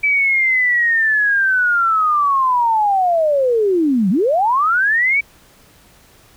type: linear two-way sweep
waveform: sine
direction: down then up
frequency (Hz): 2313 to 174.61 to 2313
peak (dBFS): -12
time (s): 0.03-5.21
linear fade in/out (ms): 10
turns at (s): 4.1
effects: pink hiss -49 dBFS RMS until 6.36 s